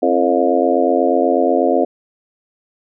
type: harmonic tone with a mistuned harmonic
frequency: 88.2 Hz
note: F2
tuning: 18 cents sharp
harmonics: 3 / 4 / 5 / 6 / 7 / 8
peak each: -19 / -19 / -19 / -19 / -19 / -19 dBFS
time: 0.02-1.85 s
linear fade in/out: 10 ms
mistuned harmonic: 4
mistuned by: -75 cents
effects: none